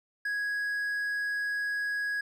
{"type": "tone", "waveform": "triangle", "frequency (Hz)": 1661.2, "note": "G#6", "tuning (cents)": 0, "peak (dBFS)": -27, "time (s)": [0.25, 2.21], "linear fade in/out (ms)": 5, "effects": []}